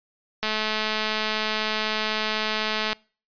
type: click train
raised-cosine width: 0.2 ms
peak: -8 dBFS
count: 541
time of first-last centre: 0.43-2.93 s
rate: 216 Hz
effects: noise-tail reverb RT60 0.4 s tail -26 dB re dry + resampled to 11025 Hz